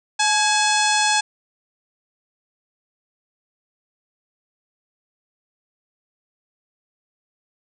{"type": "harmonic tone with a mistuned harmonic", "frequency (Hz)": 854, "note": "G#5", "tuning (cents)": 48, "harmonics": [1, 2, 3, 4, 5, 6, 7, 8, 9, 10], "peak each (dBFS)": [-20, -23, -25, -26, -27, -28, -28, -29, -30, -30], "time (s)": [0.19, 1.21], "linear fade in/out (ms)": 10, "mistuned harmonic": 2, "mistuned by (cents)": -61, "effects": []}